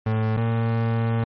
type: tone pair in turn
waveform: 35% pulse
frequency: 110 / 114.42 Hz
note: A2 / A#2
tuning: 0 / -32 cents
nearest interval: minor second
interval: 68 cents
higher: second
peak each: -18 dBFS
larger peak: neither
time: 0.06-0.37 / 0.37-1.24 s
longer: second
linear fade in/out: 5 ms
effects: low-pass 2000 Hz 12 dB/octave + MP3 32 kbps